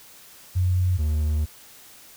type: tone pair in turn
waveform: sine / triangle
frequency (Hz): 91.1 / 76.25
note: F#2 / D#2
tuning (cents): -26 / -34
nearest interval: minor third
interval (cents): 308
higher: first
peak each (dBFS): -18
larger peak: neither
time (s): 0.55-0.98 / 0.98-1.46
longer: second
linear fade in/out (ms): 20
effects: white hiss -48 dBFS RMS until 2.16 s